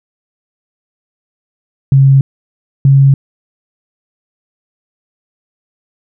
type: tone pair in turn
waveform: sine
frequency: 136 / 137.18 Hz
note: C#3 / C#3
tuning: -33 / -18 cents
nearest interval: unison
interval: 15 cents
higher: second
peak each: -3 dBFS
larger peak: neither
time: 1.92-2.21 / 2.85-3.14 s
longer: neither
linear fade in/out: 2 ms
effects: none